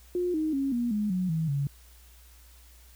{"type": "tone with pitch steps", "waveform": "sine", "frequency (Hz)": [356.6, 312.2, 273.4, 239.4, 209.6, 183.52, 160.69, 140.7], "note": ["F4", "D#4", "C#4", "A#3", "G#3", "F#3", "E3", "C#3"], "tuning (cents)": [36, 6, -24, 46, 16, -14, -44, 26], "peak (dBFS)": -25, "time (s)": [0.15, 1.67], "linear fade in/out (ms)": 2, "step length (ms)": 190, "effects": ["added 60 Hz sine -52 dBFS peak until 2.95 s", "white hiss -58 dBFS RMS until 2.95 s"]}